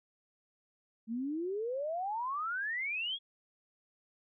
sine exponential sweep, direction up, 217.1 to 3394 Hz, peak -33 dBFS, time 1.07-3.19 s, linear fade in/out 50 ms, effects none

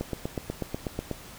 click train, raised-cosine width 2 ms, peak -16 dBFS, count 10, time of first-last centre 0.01-1.113 s, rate 8.16 Hz, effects pink hiss -46 dBFS RMS until 1.38 s

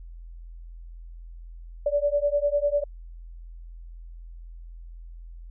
sine beating tone pair, 574 / 584 Hz, D5 / D5, -40 / -10 cents, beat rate 10 Hz, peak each -24 dBFS, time 1.86-2.84 s, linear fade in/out 5 ms, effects added 42 Hz sine -39 dBFS peak until 5.5 s

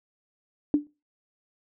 sine tone with exponential decay, 293.7 Hz, D4, in tune, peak -14 dBFS, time 0.74-0.87 s, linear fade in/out 1 ms, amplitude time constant 28 ms, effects noise-tail reverb RT60 0.3 s tail -24 dB re dry

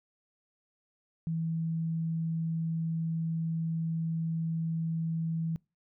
sine tone, 163.3 Hz, E3, 16 cents flat, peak -29 dBFS, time 1.27-5.56 s, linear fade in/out 0 ms, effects noise-tail reverb RT60 0.3 s tail -26 dB re dry

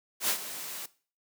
white noise with ADSR envelope, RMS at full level -26 dBFS, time 0.2-0.86 s, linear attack 87 ms, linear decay 88 ms, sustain -13 dB, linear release 5 ms, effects noise-tail reverb RT60 0.4 s tail -19 dB re dry + high-pass 200 Hz 12 dB/octave

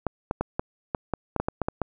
clicks, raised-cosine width 1 ms, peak -11 dBFS, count 12, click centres 0.067 / 0.311 / 0.41 / 0.595 / 0.948 / 1.137 / 1.363 / 1.4 / 1.485 / 1.617 / 1.685 / 1.817 s, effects none

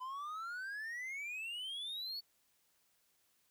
triangle exponential sweep, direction up, 1001 to 4500 Hz, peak -39 dBFS, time 0-2.21 s, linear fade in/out 20 ms, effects white hiss -75 dBFS RMS until 3.5 s

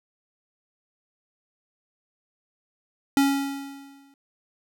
square tone with exponential decay, 277.2 Hz, C#4, in tune, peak -16 dBFS, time 3.17-4.14 s, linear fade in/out 1 ms, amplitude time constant 210 ms, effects none

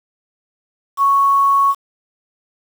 sine tone with quantisation, 1108.7 Hz, C#6, in tune, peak -10 dBFS, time 0.97-1.75 s, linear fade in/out 50 ms, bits 6, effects none

